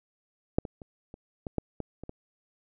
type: clicks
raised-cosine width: 2 ms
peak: -9 / -23 / -30 / -30 / -21 / -14 / -20 / -27 / -25 dBFS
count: 9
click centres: 0.585 / 0.652 / 0.818 / 1.141 / 1.468 / 1.583 / 1.803 / 2.036 / 2.094 s
effects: none